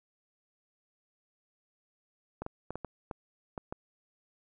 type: clicks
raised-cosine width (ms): 1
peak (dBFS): -23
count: 8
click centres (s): 2.42 / 2.464 / 2.706 / 2.756 / 2.847 / 3.112 / 3.578 / 3.725
effects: none